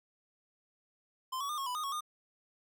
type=tone with pitch steps; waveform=square; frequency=1038 / 1128 / 1209 / 1092 / 992 / 1232 / 1106 / 1219 Hz; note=C6 / C#6 / D6 / C#6 / B5 / D#6 / C#6 / D#6; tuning=-14 / +30 / +50 / -26 / +7 / -17 / -4 / -36 cents; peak=-35 dBFS; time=1.32-2.008 s; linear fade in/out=10 ms; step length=86 ms; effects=none